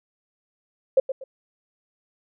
sine tone with echo, 530 Hz, C5, 22 cents sharp, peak -12 dBFS, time 0.97-1 s, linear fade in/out 5 ms, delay 120 ms, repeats 2, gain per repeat -11 dB, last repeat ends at 1.24 s, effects none

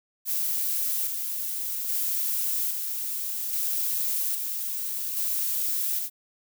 violet noise with tremolo, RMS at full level -27 dBFS, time 0.25-6.1 s, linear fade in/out 50 ms, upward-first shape square, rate 0.61 Hz, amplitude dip 35%, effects none

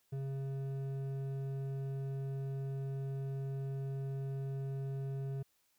sine tone with hard clipping, 136 Hz, C#3, 33 cents flat, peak -38 dBFS, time 0.12-5.43 s, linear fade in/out 10 ms, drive 8 dB, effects white hiss -75 dBFS RMS until 5.78 s

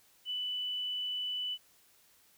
sine tone, 2984 Hz, F#7, 14 cents sharp, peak -33 dBFS, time 0.25-1.58 s, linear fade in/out 50 ms, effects white hiss -65 dBFS RMS until 2.37 s

